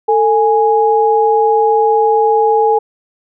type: tone pair together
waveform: sine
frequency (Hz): 445.6 / 830.6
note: A4 / G#5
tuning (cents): +22 / 0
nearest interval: major seventh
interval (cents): 1078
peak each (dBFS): -11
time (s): 0.08-2.79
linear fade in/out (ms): 10
effects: none